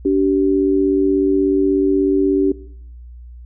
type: tone pair together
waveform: sine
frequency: 288 / 384.5 Hz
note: D4 / G4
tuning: -34 / -33 cents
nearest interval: perfect fourth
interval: 501 cents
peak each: -15 dBFS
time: 0.05-2.52 s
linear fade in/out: 5 ms
effects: noise-tail reverb RT60 0.7 s tail -19 dB re dry + added 60 Hz sine -34 dBFS peak until 3.45 s